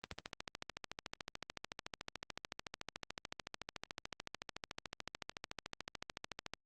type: click train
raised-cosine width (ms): 0.2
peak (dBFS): -24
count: 90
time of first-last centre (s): 0.04-6.536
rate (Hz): 13.7
effects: Opus 32 kbps